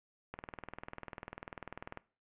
click train, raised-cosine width 0.5 ms, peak -27 dBFS, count 34, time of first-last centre 0.34-1.974 s, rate 20.2 Hz, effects noise-tail reverb RT60 0.4 s tail -21 dB re dry + resampled to 8000 Hz

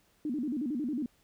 sine tone with vibrato, 270 Hz, C#4, 45 cents flat, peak -30 dBFS, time 0.25-1.06 s, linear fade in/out 2 ms, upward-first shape square, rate 11 Hz, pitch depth 200 cents each way, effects pink hiss -68 dBFS RMS until 1.23 s

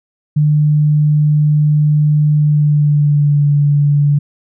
sine tone with pitch glide, 150 to 144.89 Hz, D3 to D3, +37 to -23 cents, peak -8 dBFS, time 0.36-4.19 s, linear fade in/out 10 ms, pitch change -60 cents, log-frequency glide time 2.36-3.47 s, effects none

